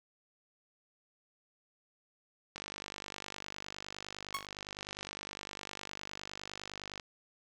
click train, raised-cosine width 0.2 ms, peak -24 dBFS, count 222, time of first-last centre 2.56-6.998 s, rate 49.8 Hz
sawtooth tone with exponential decay, 1100 Hz, C#6, 14 cents flat, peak -27 dBFS, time 4.34-4.46 s, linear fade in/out 5 ms, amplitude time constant 25 ms
effects none

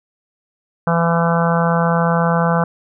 harmonic tone, 168.3 Hz, E3, 36 cents sharp, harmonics 1 / 3 / 4 / 5 / 6 / 7 / 8 / 9, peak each -16 / -21 / -22 / -23 / -24 / -24 / -25 / -26 dBFS, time 0.87-2.64 s, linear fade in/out 2 ms, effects none

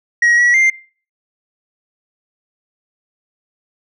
sine tone with pitch steps, 1898 / 1930 / 2097 Hz, A#6 / B6 / C7, +31 / -40 / +3 cents, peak -6 dBFS, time 0.22-0.7 s, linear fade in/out 5 ms, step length 160 ms, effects noise-tail reverb RT60 0.4 s tail -21 dB re dry + tanh soft clip ceiling -8 dBFS

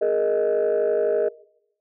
sine chord, Ab suspended second, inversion none, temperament just, 415.3 / 467.2 / 623 Hz, Ab4 / Bb4 / Eb5, 0 / +4 / +2 cents, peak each -21 dBFS, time 0.01-1.29 s, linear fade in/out 10 ms, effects noise-tail reverb RT60 0.8 s tail -23 dB re dry + tanh soft clip ceiling -14 dBFS

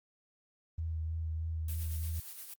sine tone with vibrato, 80.5 Hz, E2, 41 cents flat, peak -33 dBFS, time 0.78-2.2 s, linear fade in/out 5 ms, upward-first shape sine, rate 3.2 Hz, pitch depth 20 cents each way
blue noise with tremolo, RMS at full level -44 dBFS, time 1.68-2.54 s, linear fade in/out 5 ms, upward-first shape sine, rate 8.6 Hz, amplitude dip 45%
effects Opus 24 kbps

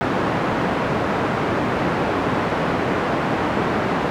pink band-pass noise, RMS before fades -21 dBFS, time 0.01-4.1 s, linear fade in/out 0 ms, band 160 to 1500 Hz, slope 12 dB/octave, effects none

